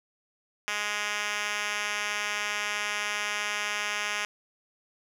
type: tone with band-pass filter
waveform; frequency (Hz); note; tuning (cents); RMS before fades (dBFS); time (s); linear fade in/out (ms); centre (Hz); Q
5% pulse; 207.7; G#3; 0; -31; 0.68-4.25; 0; 3200; 0.78
effects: none